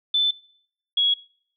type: tone pair in turn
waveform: sine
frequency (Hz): 3520 / 3333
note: A7 / G#7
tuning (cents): 0 / +5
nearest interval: minor second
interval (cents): 95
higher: first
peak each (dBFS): -17 / -17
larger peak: neither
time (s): 0.14-0.31 / 0.97-1.14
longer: neither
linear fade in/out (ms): 5
effects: noise-tail reverb RT60 0.7 s tail -24 dB re dry